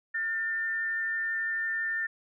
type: tone pair together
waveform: sine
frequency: 1425.3 / 1797 Hz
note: F6 / A6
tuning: +35 / +36 cents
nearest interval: major third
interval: 401 cents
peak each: -40 / -28 dBFS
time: 0.14-2.07 s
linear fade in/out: 10 ms
effects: none